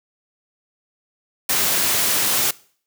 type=noise; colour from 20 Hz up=white; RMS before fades=-19 dBFS; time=1.49-2.51 s; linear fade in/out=5 ms; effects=noise-tail reverb RT60 0.5 s tail -22 dB re dry + high-pass 100 Hz 12 dB/octave